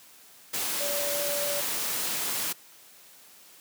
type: tone in noise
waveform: sine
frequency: 576 Hz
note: D5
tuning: 34 cents flat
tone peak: -31 dBFS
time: 0.8-1.61 s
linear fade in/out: 10 ms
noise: white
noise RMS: -30 dBFS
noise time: 0.53-2.53 s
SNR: -4 dB
effects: white hiss -53 dBFS RMS until 3.6 s + high-pass 150 Hz 12 dB/octave